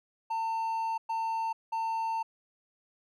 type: tone bursts at uneven times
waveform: triangle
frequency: 900 Hz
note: A5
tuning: 39 cents sharp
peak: -27 dBFS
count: 3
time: 0.3-0.98 / 1.09-1.53 / 1.72-2.23 s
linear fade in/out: 10 ms
effects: none